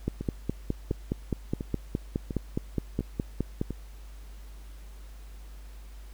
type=two click trains; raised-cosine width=3 ms; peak=-20 / -14 dBFS; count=6 / 18; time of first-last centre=0.21-3.707 / 0.08-3.614 s; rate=1.43 / 4.81 Hz; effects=added 50 Hz sine -42 dBFS peak until 6.13 s + pink hiss -57 dBFS RMS until 6.13 s